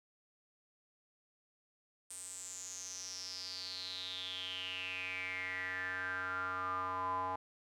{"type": "tone with band-pass filter sweep", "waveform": "square", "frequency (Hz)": 92.5, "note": "F#2", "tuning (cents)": 0, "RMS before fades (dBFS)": -41, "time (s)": [2.1, 7.36], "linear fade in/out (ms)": 5, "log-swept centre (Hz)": [8700, 920], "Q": 8.6, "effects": []}